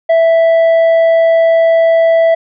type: tone with tanh clipping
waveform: sine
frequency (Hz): 659.3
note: E5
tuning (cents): 0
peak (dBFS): -7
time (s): 0.09-2.35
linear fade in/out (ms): 10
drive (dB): 5
effects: none